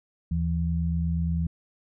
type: tone pair together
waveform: sine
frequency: 78.2 / 166.76 Hz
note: D#2 / E3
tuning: +9 / +20 cents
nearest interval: octave + minor second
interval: 1311 cents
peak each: -26 dBFS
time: 0.31-1.47 s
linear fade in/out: 5 ms
effects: none